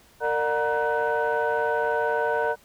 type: tone cluster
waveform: sine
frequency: 459.4 / 597 / 731 / 945 / 1504 Hz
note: A#4 / D5 / F#5 / A#5 / F#6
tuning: -25 / +28 / -21 / +23 / +28 cents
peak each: -25 / -27 / -30 / -27 / -28 dBFS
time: 0.2-2.56 s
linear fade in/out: 50 ms
effects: tanh soft clip ceiling -15 dBFS + pink hiss -56 dBFS RMS until 2.64 s